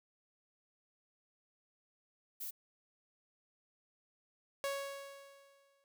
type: noise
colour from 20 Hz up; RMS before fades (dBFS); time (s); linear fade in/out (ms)
violet; -43; 2.4-2.51; 10
type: tone with exponential decay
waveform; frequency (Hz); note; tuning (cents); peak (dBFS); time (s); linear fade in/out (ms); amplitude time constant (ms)
sawtooth; 555; C#5; +2; -30; 4.64-5.84; 0; 260
effects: none